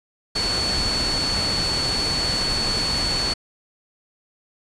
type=tone in noise; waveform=sine; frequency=4435 Hz; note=C#8; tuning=in tune; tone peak=-22 dBFS; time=0.35-3.34 s; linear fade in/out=10 ms; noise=pink; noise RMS=-26 dBFS; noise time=0.35-3.34 s; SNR=+1 dB; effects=resampled to 22050 Hz